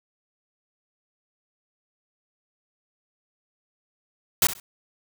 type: noise with echo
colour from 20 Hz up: white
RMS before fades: -18 dBFS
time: 4.42-4.47 s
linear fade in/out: 2 ms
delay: 65 ms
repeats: 2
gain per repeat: -14 dB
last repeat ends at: 4.6 s
effects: none